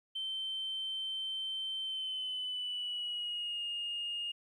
sine tone with pitch glide, 3100 to 2843 Hz, G7 to F7, -20 to +30 cents, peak -34 dBFS, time 0.15-4.32 s, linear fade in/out 10 ms, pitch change -150 cents, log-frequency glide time 1.82-3.63 s, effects tanh soft clip ceiling -31 dBFS + 12-bit

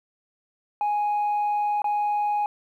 sine tone with dropouts, 830.6 Hz, G#5, in tune, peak -19 dBFS, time 0.81-2.46 s, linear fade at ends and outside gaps 1 ms, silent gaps 1.819-1.843 s, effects tanh soft clip ceiling -20 dBFS + 10-bit

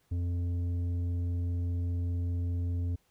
sine tone with tanh clipping, 87.5 Hz, F2, 4 cents sharp, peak -30 dBFS, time 0.11-2.96 s, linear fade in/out 10 ms, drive 8 dB, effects pink hiss -71 dBFS RMS until 3.1 s

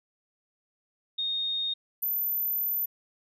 sine tone pair in turn, 3700 / 13969 Hz, A#7 / A9, -14 / -14 cents, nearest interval octave + major seventh, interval 2300 cents, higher second, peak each -27 / -26 dBFS, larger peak second, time 1.18-1.74 / 2.02-2.86 s, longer second, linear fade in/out 10 ms, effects none

